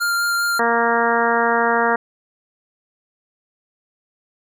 square tone with vibrato, 1396.9 Hz, F6, in tune, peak -18 dBFS, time 0-0.6 s, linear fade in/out 20 ms, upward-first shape triangle, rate 5 Hz, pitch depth 11 cents each way
harmonic tone, 233.1 Hz, A#3, in tune, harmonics 1 / 2 / 3 / 4 / 5 / 6 / 7 / 8, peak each -26 / -21 / -22 / -21 / -24 / -23 / -24 / -26 dBFS, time 0.59-1.96 s, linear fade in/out 5 ms
effects none

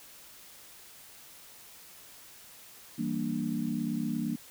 sine chord, E half-diminished seventh, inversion none, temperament equal, 164.81 / 196 / 233.1 / 293.7 Hz, E3 / G3 / Bb3 / D4, 0 / 0 / 0 / 0 cents, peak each -37 / -36 / -32 / -36 dBFS, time 2.98-4.36 s, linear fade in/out 10 ms, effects white hiss -52 dBFS RMS until 4.5 s

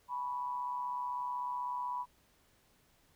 sine tone with amplitude modulation, 985 Hz, B5, 5 cents flat, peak -32 dBFS, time 0.08-2.06 s, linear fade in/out 50 ms, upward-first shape sine, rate 136 Hz, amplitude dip 55%, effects pink hiss -69 dBFS RMS until 3.15 s

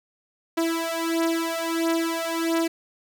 sawtooth beating tone pair, 329.6 / 331.1 Hz, E4 / E4, 0 / +8 cents, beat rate 1.5 Hz, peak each -22 dBFS, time 0.57-2.68 s, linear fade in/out 10 ms, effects none

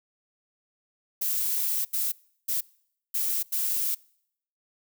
violet noise bursts at uneven times, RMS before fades -27 dBFS, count 5, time 1.21-1.85 / 1.93-2.12 / 2.48-2.61 / 3.14-3.43 / 3.52-3.95 s, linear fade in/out 10 ms, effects noise-tail reverb RT60 0.7 s tail -25 dB re dry

